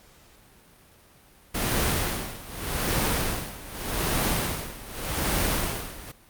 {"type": "noise with tremolo", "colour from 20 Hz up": "pink", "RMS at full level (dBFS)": -24, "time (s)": [1.54, 6.12], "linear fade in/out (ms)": 10, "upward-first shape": "sine", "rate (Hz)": 0.84, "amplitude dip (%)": 85, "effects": ["pink hiss -55 dBFS RMS until 6.29 s", "Opus 48 kbps"]}